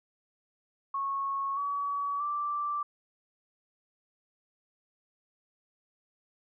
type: tone with pitch steps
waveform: sine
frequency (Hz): 1100 / 1135.5 / 1172.2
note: C#6 / C#6 / D6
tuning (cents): -14 / +41 / -4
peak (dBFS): -29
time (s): 0.94-2.83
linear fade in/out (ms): 5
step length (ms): 630
effects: none